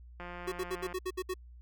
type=click train; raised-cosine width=0.5 ms; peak=-29 dBFS; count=129; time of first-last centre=0.2-0.927 s; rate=176 Hz
type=tone bursts; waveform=square; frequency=370 Hz; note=F#4; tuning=in tune; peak=-33 dBFS; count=8; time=0.47-1.341 s; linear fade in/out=10 ms; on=52 ms; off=65 ms
effects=added 60 Hz sine -49 dBFS peak until 1.61 s